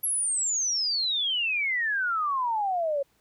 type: exponential sweep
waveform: sine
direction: down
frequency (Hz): 11470 to 544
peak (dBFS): -24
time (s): 0.03-3.03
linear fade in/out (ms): 10
effects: pink hiss -67 dBFS RMS until 3.2 s